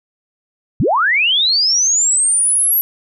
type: linear sweep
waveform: sine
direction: up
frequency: 79.9 to 11810 Hz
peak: -11 dBFS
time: 0.8-2.81 s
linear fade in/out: 0 ms
effects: none